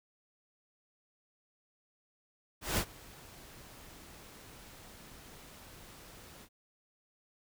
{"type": "noise with ADSR envelope", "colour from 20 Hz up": "pink", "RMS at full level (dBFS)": -30, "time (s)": [2.61, 6.49], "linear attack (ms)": 170, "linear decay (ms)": 68, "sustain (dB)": -23, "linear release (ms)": 61, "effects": []}